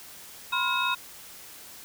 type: tone cluster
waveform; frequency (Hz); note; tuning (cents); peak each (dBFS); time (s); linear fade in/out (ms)
sine; 991 / 1054 / 1416 / 2572 / 3741; B5 / C6 / F6 / E7 / A#7; +6 / +12 / +23 / -43 / +5; -30; 0.52-0.95; 10
effects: tanh soft clip ceiling -13 dBFS + white hiss -46 dBFS RMS until 1.84 s